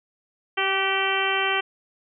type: harmonic tone with a mistuned harmonic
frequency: 388.1 Hz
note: G4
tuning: 17 cents flat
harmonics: 1 / 2 / 3 / 4 / 5 / 6 / 7 / 8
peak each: -29 / -29 / -29 / -29 / -29 / -29 / -29 / -29 dBFS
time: 0.57-1.61 s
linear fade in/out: 10 ms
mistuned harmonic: 4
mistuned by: -23 cents
effects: none